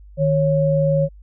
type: tone pair together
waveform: sine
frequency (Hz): 154.5 / 551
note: D#3 / C#5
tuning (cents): -12 / -11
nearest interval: octave + minor seventh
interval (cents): 2201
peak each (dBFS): -17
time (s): 0.17-1.09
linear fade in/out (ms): 50
effects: added 50 Hz sine -40 dBFS peak until 1.22 s